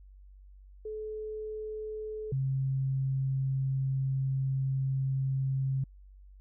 sine tone pair in turn, 431 / 134.04 Hz, A4 / C3, -36 / +42 cents, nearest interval octave + minor sixth, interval 2022 cents, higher first, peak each -35 / -27 dBFS, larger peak second, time 0.85-2.32 / 2.32-5.84 s, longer second, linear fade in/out 5 ms, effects added 48 Hz sine -50 dBFS peak until 6.4 s

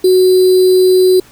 sine tone with sample-and-hold, 370 Hz, F#4, in tune, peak -5 dBFS, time 0.04-1.2 s, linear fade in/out 5 ms, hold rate 4410 Hz, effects pink hiss -43 dBFS RMS until 1.31 s

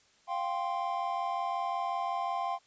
triangle chord, F suspended second, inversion none, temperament equal, 698.5 / 784 / 1046.5 Hz, F5 / G5 / C6, 0 / 0 / 0 cents, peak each -33 dBFS, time 0.27-2.59 s, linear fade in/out 50 ms, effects white hiss -65 dBFS RMS until 2.66 s + resampled to 16000 Hz

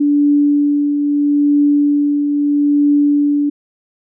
sine tone with tremolo, 290 Hz, D4, 22 cents flat, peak -8 dBFS, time 0-3.5 s, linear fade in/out 10 ms, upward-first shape triangle, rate 0.77 Hz, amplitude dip 45%, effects none

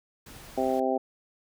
pink noise, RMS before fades -47 dBFS, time 0.26-0.8 s, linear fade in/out 5 ms
harmonic tone, 130.81 Hz, C3, in tune, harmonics 2 / 3 / 4 / 5 / 6, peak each -30 / -30 / -30 / -30 / -30 dBFS, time 0.57-0.98 s, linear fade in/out 10 ms
effects none

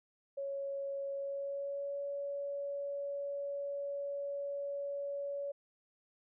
sine tone with pitch glide, 554.4 to 564.7 Hz, C#5 to C#5, 0 to +32 cents, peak -36 dBFS, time 0.37-5.52 s, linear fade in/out 10 ms, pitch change +32 cents, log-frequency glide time 1.13-2 s, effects none

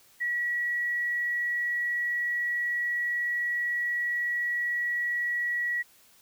sine tone, 1927 Hz, B6, 43 cents flat, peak -26 dBFS, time 0.2-5.83 s, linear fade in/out 20 ms, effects white hiss -59 dBFS RMS until 6.21 s

